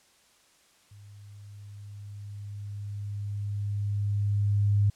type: tone with level ramp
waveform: sine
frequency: 102.1 Hz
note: G#2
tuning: 29 cents flat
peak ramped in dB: -47 to -19 dBFS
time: 0.91-4.9 s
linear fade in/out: 5 ms
effects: white hiss -62 dBFS RMS until 4.95 s + low-pass 9000 Hz 12 dB/octave